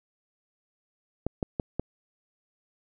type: clicks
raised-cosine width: 2 ms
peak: -14 dBFS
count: 4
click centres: 1.266 / 1.428 / 1.598 / 1.796 s
effects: none